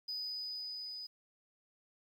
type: tone with level ramp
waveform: sine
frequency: 4979 Hz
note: D#8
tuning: in tune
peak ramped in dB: -35 to -42 dBFS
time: 0.08-1.07 s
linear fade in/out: 10 ms
effects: tanh soft clip ceiling -35 dBFS + 11-bit